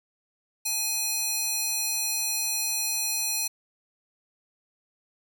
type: tone with high-pass filter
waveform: square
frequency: 836 Hz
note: G#5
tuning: 11 cents sharp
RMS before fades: -28 dBFS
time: 0.65-3.48 s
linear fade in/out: 10 ms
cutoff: 5100 Hz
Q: 0.76
effects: none